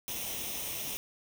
white noise with comb filter, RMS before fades -37 dBFS, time 0.08-0.97 s, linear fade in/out 0 ms, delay 0.33 ms, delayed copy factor +0.65, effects none

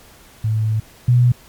sine tone pair in turn, 109.4 / 122.7 Hz, A2 / B2, -9 / -11 cents, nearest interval major second, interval 198 cents, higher second, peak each -15 / -9 dBFS, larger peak second, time 0.44-0.8 / 1.08-1.32 s, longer first, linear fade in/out 5 ms, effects pink hiss -46 dBFS RMS until 1.48 s + MP3 96 kbps

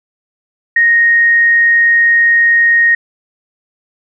sine tone, 1864.7 Hz, A#6, in tune, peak -6 dBFS, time 0.76-2.95 s, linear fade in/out 5 ms, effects none

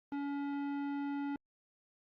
sine tone with tanh clipping, 283.3 Hz, C#4, 38 cents sharp, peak -37 dBFS, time 0.12-1.36 s, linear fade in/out 2 ms, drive 15 dB, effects Opus 24 kbps

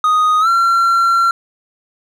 triangle tone with pitch glide, 1244.5 to 1365 Hz, D#6 to F6, 0 to -40 cents, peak -8 dBFS, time 0.04-1.31 s, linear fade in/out 2 ms, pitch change +160 cents, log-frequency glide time 0.4-0.48 s, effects none

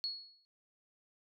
sine tone with exponential decay, 4349 Hz, C#8, 34 cents flat, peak -32 dBFS, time 0.04-0.45 s, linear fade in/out 0 ms, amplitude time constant 89 ms, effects none

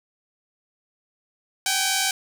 5% pulse tone pair together, 765.9 / 812 Hz, G5 / G#5, -40 / -39 cents, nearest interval minor second, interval 101 cents, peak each -10 / -15 dBFS, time 1.66-2.11 s, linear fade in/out 2 ms, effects none

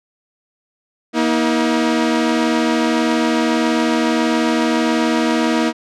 sawtooth tone pair together, 237.5 / 319.1 Hz, A#3 / D#4, +33 / +44 cents, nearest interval perfect fourth, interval 511 cents, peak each -13 dBFS, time 1.13-5.73 s, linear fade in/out 50 ms, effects low-pass 6000 Hz 12 dB/octave

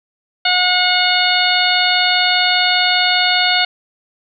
harmonic tone, 725 Hz, F#5, 35 cents flat, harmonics 1 / 2 / 3 / 4 / 5 / 6, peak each -19 / -19 / -19 / -19 / -19 / -19 dBFS, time 0.45-3.65 s, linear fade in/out 5 ms, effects none

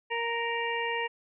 harmonic tone, 466.2 Hz, A#4, in tune, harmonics 1 / 2 / 4 / 5 / 6, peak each -34 / -33 / -34 / -37 / -37 dBFS, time 0.1-1.08 s, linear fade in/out 20 ms, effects none

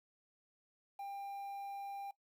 triangle tone with quantisation, 796 Hz, G5, 26 cents sharp, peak -40 dBFS, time 0.99-2.11 s, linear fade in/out 5 ms, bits 11, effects noise-tail reverb RT60 0.1 s tail -19 dB re dry

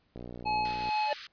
click train, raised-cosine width 2 ms, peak -29 dBFS, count 45, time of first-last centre 0.16-0.89 s, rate 60.3 Hz
square tone with tremolo, 852 Hz, G#5, 44 cents sharp, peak -27 dBFS, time 0.45-1.14 s, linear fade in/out 20 ms, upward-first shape sine, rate 2.3 Hz, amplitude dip 50%
white high-pass noise, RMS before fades -39 dBFS, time 0.65-1.27 s, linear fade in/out 2 ms, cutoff 1200 Hz, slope 96 dB/octave
square tone with exponential growth, 589 Hz, D5, 5 cents sharp, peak -26 dBFS, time 1.02-1.13 s, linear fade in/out 2 ms, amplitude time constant 22 ms
effects pink hiss -71 dBFS RMS until 1.32 s + resampled to 11025 Hz

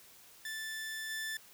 sawtooth tone with level steps, 1760 Hz, A6, in tune, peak -35 / -33 dBFS, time 0.45-1.37 s, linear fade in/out 2 ms, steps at 1.09 s, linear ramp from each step 20 ms, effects white hiss -58 dBFS RMS until 1.53 s

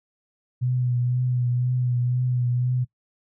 sine tone with vibrato, 124.2 Hz, B2, 10 cents sharp, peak -20 dBFS, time 0.61-2.85 s, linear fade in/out 20 ms, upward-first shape triangle, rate 2 Hz, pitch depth 33 cents each way, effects noise-tail reverb RT60 0.1 s tail -20 dB re dry

